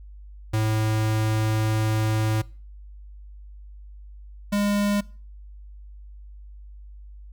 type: tone pair in turn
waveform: square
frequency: 109.1 / 204 Hz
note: A2 / G#3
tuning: -14 / -31 cents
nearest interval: major seventh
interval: 1083 cents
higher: second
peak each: -21 dBFS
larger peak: neither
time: 0.53-2.42 / 4.52-5.01 s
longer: first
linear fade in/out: 10 ms
effects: noise-tail reverb RT60 0.4 s tail -23 dB re dry + added 50 Hz sine -40 dBFS peak until 7.32 s